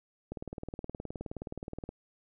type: click train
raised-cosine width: 2 ms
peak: -25 dBFS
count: 31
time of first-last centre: 0.32-1.891 s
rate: 19.1 Hz
effects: none